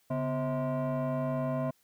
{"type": "tone with frequency modulation", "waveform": "sine", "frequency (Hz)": 252.3, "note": "B3", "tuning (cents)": 37, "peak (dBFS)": -26, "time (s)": [0.1, 1.71], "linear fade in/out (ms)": 10, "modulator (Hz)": 393, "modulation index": 1.5, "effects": ["tanh soft clip ceiling -27 dBFS", "white hiss -69 dBFS RMS until 1.83 s"]}